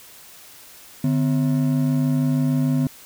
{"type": "ring-modulated tone", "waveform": "triangle", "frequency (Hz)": 201.3, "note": "G3", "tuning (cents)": 46, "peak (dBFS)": -12, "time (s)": [1.04, 2.87], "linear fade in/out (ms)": 2, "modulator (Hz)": 53.2, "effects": ["white hiss -45 dBFS RMS until 3.05 s"]}